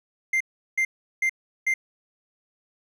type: tone bursts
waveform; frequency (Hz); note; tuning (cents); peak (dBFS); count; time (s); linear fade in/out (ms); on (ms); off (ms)
triangle; 2093; C7; 0; -18; 4; 0.33-1.74; 5; 75; 370
effects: none